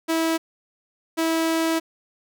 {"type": "tone pair in turn", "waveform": "sawtooth", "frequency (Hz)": [325.7, 325.7], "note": ["E4", "E4"], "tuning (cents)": [-21, -21], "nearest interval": "unison", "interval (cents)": 0, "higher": "neither", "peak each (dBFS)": -16, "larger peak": "neither", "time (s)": [[0.08, 0.38], [1.17, 1.8]], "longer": "second", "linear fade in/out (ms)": 20, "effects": []}